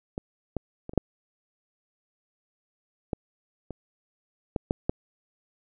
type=clicks; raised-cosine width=2 ms; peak=-18 / -15 / -23 / -27 / -6 / -14 / -22 / -13 / -10 / -10 dBFS; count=10; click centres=0.179 / 0.567 / 0.894 / 0.935 / 0.977 / 3.132 / 3.707 / 4.562 / 4.709 / 4.895 s; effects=none